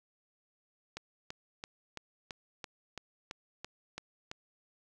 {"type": "click train", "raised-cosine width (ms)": 0.2, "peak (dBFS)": -23, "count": 11, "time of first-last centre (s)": [0.97, 4.314], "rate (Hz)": 2.99, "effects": []}